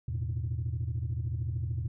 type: chord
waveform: sine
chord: E suspended fourth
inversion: none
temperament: equal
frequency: 82.41 / 110 / 123.47 Hz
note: E2 / A2 / B2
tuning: 0 / 0 / 0 cents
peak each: -33 dBFS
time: 0.08-1.88 s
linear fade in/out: 5 ms
effects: tanh soft clip ceiling -25 dBFS